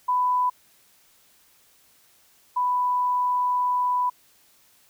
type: tone pair in turn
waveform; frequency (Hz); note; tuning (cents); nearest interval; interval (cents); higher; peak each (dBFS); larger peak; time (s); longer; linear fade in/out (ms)
sine; 996 / 991.6; B5 / B5; +14 / +7; unison; 7; first; -19 / -20; first; 0.08-0.5 / 2.56-4.1; second; 10
effects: white hiss -59 dBFS RMS until 4.89 s